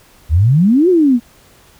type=exponential two-way sweep; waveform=sine; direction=up then down; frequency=71 to 379.1 to 227.4 Hz; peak=-7 dBFS; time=0.29-1.2 s; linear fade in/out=50 ms; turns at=0.89 s; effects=pink hiss -47 dBFS RMS until 1.79 s